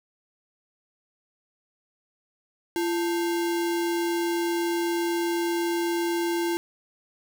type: tone with sample-and-hold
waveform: sine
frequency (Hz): 341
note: F4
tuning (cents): -41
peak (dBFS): -23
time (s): 2.76-6.57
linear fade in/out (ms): 0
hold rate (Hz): 1225
effects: none